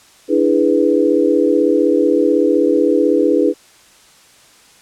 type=chord; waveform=sine; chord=E dominant seventh; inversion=third; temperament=equal; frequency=293.7 / 329.6 / 415.3 / 493.9 Hz; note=D4 / E4 / G#4 / B4; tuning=0 / 0 / 0 / 0 cents; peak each=-16 dBFS; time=0.28-3.54 s; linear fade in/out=50 ms; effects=white hiss -47 dBFS RMS until 4.81 s + low-pass 9000 Hz 12 dB/octave